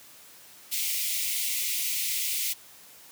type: high-pass noise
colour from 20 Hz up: white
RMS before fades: -29 dBFS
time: 0.71-2.54 s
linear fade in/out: 20 ms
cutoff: 2000 Hz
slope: 96 dB/octave
effects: white hiss -51 dBFS RMS until 3.11 s + high-pass 80 Hz 12 dB/octave